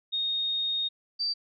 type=tone pair in turn; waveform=sine; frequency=3710 / 4655 Hz; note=A#7 / D8; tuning=-9 / -16 cents; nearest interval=major third; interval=393 cents; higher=second; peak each=-26 dBFS; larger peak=neither; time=0.12-0.89 / 1.19-1.34 s; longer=first; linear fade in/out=20 ms; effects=none